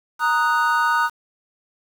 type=chord; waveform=triangle; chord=D# minor; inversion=second; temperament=equal; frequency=932.3 / 1244.5 / 1480 Hz; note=A#5 / D#6 / F#6; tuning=0 / 0 / 0 cents; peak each=-19 dBFS; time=0.19-1.1 s; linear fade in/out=50 ms; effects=7-bit